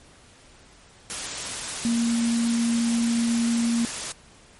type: tone in noise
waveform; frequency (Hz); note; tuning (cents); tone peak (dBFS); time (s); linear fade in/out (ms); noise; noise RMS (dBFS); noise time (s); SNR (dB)
sine; 233.1; A#3; 0; -20; 1.85-3.85; 0; white; -31; 1.1-4.12; +8
effects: pink hiss -52 dBFS RMS until 4.59 s + MP3 48 kbps